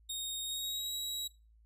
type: tone with pitch glide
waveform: sawtooth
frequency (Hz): 3719 to 3861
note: A#7 to B7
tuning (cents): -5 to -40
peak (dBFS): -33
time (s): 0.09-1.28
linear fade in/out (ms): 10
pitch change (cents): +65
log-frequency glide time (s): 0.43-0.95
effects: noise-tail reverb RT60 0.3 s tail -18 dB re dry + added 55 Hz sine -60 dBFS peak until 1.65 s